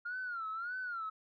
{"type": "tone with vibrato", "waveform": "sine", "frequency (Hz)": 1400, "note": "F6", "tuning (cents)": 4, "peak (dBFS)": -36, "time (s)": [0.05, 1.1], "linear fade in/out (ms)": 10, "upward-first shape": "sine", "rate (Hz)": 1.7, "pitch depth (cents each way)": 140, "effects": ["tanh soft clip ceiling -32 dBFS"]}